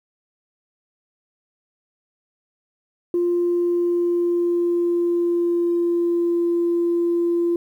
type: tone with pitch glide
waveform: sine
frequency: 349.2 to 343.2 Hz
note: F4 to F4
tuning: 0 to -30 cents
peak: -16 dBFS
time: 3.14-7.56 s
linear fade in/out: 2 ms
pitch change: -30 cents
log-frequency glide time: 3.35-6.42 s
effects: tanh soft clip ceiling -13 dBFS + 9-bit